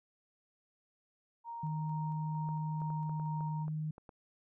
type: tone with tremolo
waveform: sine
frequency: 932.3 Hz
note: A#5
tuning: in tune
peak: -40 dBFS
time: 1.44-3.67 s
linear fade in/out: 50 ms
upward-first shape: square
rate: 2.2 Hz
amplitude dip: 25%
type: tone with pitch glide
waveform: sine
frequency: 155.56 to 154.57 Hz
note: D#3 to D#3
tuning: 0 to -11 cents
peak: -34 dBFS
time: 1.63-3.91 s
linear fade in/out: 5 ms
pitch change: -11 cents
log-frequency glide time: 2.7-3.43 s
type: clicks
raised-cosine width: 1 ms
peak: -37 dBFS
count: 9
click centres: 2.489 / 2.818 / 2.903 / 3.095 / 3.198 / 3.408 / 3.681 / 3.981 / 4.092 s
effects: none

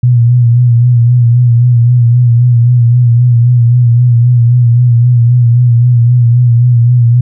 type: tone with vibrato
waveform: sine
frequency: 120.5 Hz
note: B2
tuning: 42 cents flat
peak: -3 dBFS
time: 0.03-7.21 s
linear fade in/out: 5 ms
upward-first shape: sine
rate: 3.8 Hz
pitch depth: 51 cents each way
effects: none

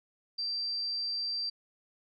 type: tone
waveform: sine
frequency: 4697 Hz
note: D8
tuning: 1 cent flat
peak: -31 dBFS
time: 0.38-1.5 s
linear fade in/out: 10 ms
effects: none

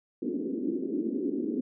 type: band-pass noise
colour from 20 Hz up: pink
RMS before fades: -31 dBFS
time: 0.22-1.61 s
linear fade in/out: 5 ms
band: 230 to 390 Hz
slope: 48 dB/octave
effects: none

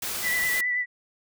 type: noise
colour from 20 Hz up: white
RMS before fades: -31 dBFS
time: 0.02-0.61 s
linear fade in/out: 5 ms
type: tone with vibrato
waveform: sine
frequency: 1975.5 Hz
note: B6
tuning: in tune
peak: -23 dBFS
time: 0.22-0.86 s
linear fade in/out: 50 ms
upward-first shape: sine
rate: 9.3 Hz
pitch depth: 25 cents each way
effects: none

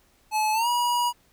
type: tone with pitch glide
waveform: square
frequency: 860 to 965.3 Hz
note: A5 to B5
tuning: -40 to -40 cents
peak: -22 dBFS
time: 0.31-1.13 s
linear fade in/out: 50 ms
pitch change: +200 cents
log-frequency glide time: 0.53-0.68 s
effects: pink hiss -62 dBFS RMS until 1.32 s

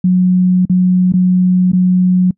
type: tone with dropouts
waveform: sine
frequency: 182.5 Hz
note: F#3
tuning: 24 cents flat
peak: -7 dBFS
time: 0.04-2.31 s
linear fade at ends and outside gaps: 5 ms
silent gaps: 0.654-0.696 / 1.123-1.137 / 1.719-1.731 s
effects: noise-tail reverb RT60 0.1 s tail -26 dB re dry

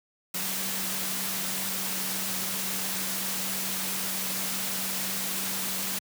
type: tone in noise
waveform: sine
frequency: 190 Hz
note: F#3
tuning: 46 cents sharp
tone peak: -40 dBFS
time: 0.34-5.99 s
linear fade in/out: 5 ms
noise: white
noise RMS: -31 dBFS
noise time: 0.34-5.99 s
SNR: -12 dB
effects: high-pass 100 Hz 12 dB/octave

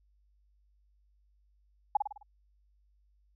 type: tone with echo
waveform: sine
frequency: 830.6 Hz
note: G#5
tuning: in tune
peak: -20 dBFS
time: 1.95-1.97 s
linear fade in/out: 5 ms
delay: 52 ms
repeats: 5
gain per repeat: -6 dB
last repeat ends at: 2.23 s
effects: added 50 Hz sine -65 dBFS peak until 3.35 s

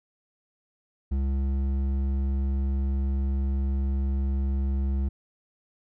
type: tone with hard clipping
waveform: triangle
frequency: 67.7 Hz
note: C#2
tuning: 40 cents flat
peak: -25 dBFS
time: 1.11-5.09 s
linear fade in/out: 10 ms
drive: 12 dB
effects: none

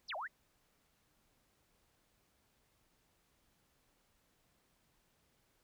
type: exponential two-way sweep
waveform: sine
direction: down then up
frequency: 6410 to 587.3 to 2112 Hz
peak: -39 dBFS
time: 0.08-0.28 s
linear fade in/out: 20 ms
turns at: 0.16 s
effects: pink hiss -75 dBFS RMS until 5.63 s

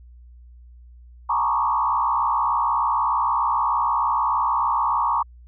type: tone with frequency modulation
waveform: sine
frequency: 1027 Hz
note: C6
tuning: 33 cents flat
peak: -18 dBFS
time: 1.29-5.23 s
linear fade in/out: 10 ms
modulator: 63.3 Hz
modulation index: 2.5
effects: added 60 Hz sine -43 dBFS peak until 5.47 s

